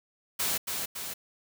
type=noise with echo; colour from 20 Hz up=white; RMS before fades=-29 dBFS; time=0.39-0.58 s; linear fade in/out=10 ms; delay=280 ms; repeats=2; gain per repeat=-4 dB; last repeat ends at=1.14 s; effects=none